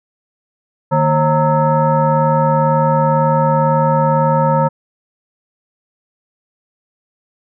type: tone with frequency modulation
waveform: sine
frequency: 537 Hz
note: C5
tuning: 45 cents sharp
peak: -10 dBFS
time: 0.91-4.69 s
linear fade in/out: 20 ms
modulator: 384 Hz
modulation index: 1.5
effects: none